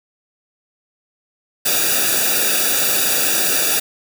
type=noise with comb filter; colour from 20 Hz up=white; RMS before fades=-17 dBFS; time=1.65-3.8 s; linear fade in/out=10 ms; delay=0.95 ms; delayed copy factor=-1; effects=none